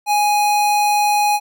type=tone; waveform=square; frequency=830.6 Hz; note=G#5; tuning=in tune; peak=-14 dBFS; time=0.06-1.4 s; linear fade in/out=50 ms; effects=none